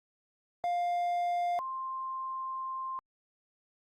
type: tone pair in turn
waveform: triangle / sine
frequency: 702 / 1051.8 Hz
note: F5 / C6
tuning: +9 / +9 cents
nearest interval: perfect fifth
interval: 700 cents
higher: second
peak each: -26 / -34 dBFS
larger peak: first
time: 0.64-1.59 / 1.59-2.99 s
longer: second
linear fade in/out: 0 ms
effects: Opus 48 kbps